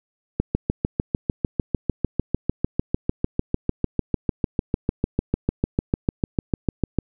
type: click train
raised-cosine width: 3 ms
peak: -6 dBFS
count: 45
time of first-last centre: 0.4-6.987 s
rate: 6.68 Hz
effects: none